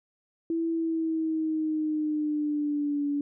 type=tone with pitch glide; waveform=sine; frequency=330 to 287.3 Hz; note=E4 to D4; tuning=+2 to -38 cents; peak=-25 dBFS; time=0.5-3.21 s; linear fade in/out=2 ms; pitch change=-240 cents; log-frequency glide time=0.7-3.07 s; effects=none